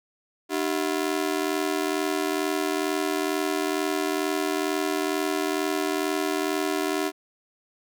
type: ring-modulated tone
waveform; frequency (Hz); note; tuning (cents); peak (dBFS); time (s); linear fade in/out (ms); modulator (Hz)
sawtooth; 342.8; F4; -32; -17; 0.49-7.12; 50; 41.1
effects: none